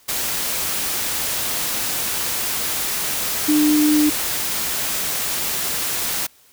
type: tone in noise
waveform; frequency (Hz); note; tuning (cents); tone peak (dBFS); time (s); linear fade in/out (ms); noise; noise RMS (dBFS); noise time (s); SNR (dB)
sine; 300.8; D4; +42; -13; 3.48-4.1; 10; white; -23; 0.08-6.27; +7
effects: white hiss -53 dBFS RMS until 6.52 s